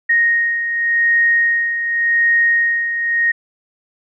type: beating tone pair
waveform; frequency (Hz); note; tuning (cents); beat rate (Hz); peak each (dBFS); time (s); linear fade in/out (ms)
sine; 1864.7 / 1865.58; A#6 / A#6; 0 / +1; 0.88; -21 / -13; 0.09-3.32; 10
effects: none